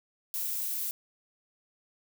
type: noise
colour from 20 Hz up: violet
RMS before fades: -33 dBFS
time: 0.34-0.91 s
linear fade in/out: 0 ms
effects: none

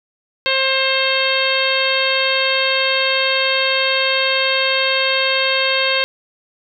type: harmonic tone with a mistuned harmonic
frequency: 531 Hz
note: C5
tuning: 25 cents sharp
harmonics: 1 / 2 / 3 / 4 / 5 / 6 / 7 / 8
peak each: -21 / -25 / -23 / -23 / -21 / -23 / -24 / -24 dBFS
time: 0.46-6.04 s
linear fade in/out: 0 ms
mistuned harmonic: 8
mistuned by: +45 cents
effects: none

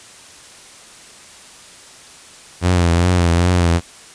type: tone with vibrato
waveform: sawtooth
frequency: 87.31 Hz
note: F2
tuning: in tune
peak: -8 dBFS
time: 2.61-3.81 s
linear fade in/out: 50 ms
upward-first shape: triangle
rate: 2.5 Hz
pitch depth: 74 cents each way
effects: white hiss -41 dBFS RMS until 4.14 s + resampled to 22050 Hz

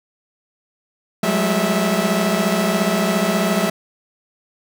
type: tone cluster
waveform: sawtooth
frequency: 180.4 / 197.4 / 211.9 / 654 Hz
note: F#3 / G3 / G#3 / E5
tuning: -44 / +12 / +35 / -14 cents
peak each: -18 dBFS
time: 1.23-3.7 s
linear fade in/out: 5 ms
effects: none

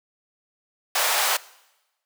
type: high-pass noise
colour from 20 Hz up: pink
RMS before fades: -22 dBFS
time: 0.95-1.37 s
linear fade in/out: 5 ms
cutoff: 640 Hz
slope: 24 dB/octave
effects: noise-tail reverb RT60 1.0 s tail -21 dB re dry

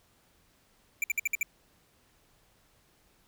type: tone bursts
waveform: square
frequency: 2349 Hz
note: D7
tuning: in tune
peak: -26 dBFS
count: 6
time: 1.02-1.43 s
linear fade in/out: 2 ms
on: 20 ms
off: 58 ms
effects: pink hiss -66 dBFS RMS until 3.27 s

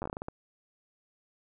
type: slowing click train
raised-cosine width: 1 ms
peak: -22 dBFS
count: 10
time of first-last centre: 0.02-0.284 s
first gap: 9 ms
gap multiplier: 1.28
effects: none

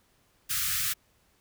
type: band-stop noise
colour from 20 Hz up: white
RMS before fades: -29 dBFS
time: 0.49-0.94 s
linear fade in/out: 20 ms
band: 170 to 1200 Hz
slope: 96 dB/octave
effects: pink hiss -67 dBFS RMS until 1.4 s

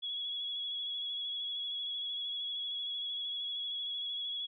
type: tone with vibrato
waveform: sine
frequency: 3359 Hz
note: G#7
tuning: 19 cents sharp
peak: -35 dBFS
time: 0.02-4.47 s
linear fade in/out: 20 ms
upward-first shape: triangle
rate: 13 Hz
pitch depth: 30 cents each way
effects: none

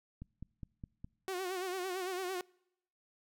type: click train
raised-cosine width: 5 ms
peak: -32 dBFS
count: 5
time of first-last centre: 0.22-1.045 s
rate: 4.85 Hz
type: tone with vibrato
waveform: sawtooth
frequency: 370 Hz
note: F#4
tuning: in tune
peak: -32 dBFS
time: 1.28-2.41 s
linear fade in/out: 0 ms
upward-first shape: sine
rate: 8.9 Hz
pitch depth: 72 cents each way
effects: noise-tail reverb RT60 0.8 s tail -26 dB re dry

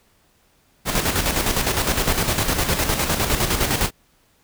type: noise with tremolo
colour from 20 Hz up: pink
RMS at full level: -19 dBFS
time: 0.85-3.91 s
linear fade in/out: 50 ms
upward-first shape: square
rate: 9.8 Hz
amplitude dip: 50%
effects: pink hiss -60 dBFS RMS until 4.43 s

